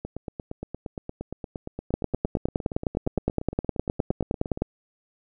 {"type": "two click trains", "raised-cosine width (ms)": 2, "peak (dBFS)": [-19, -9], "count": [40, 27], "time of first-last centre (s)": [[0.05, 4.574], [1.94, 4.62]], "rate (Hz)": [8.62, 9.7], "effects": []}